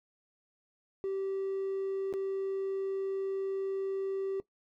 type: tone with dropouts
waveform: triangle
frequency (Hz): 387.8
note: G4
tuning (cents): -19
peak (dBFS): -28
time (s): 1.04-4.4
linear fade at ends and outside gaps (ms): 0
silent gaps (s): 2.127-2.138
effects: noise-tail reverb RT60 0.1 s tail -19 dB re dry + tanh soft clip ceiling -27 dBFS